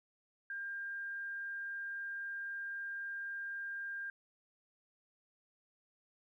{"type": "tone with frequency modulation", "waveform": "sine", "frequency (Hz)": 1600, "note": "G6", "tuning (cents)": 35, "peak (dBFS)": -39, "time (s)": [0.5, 4.1], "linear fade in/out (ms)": 2, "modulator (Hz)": 23.8, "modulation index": 0.2, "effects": ["13-bit"]}